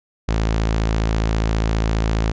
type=tone; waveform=sawtooth; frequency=54.8 Hz; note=A1; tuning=6 cents flat; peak=-13 dBFS; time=0.28-2.32 s; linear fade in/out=10 ms; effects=resampled to 16000 Hz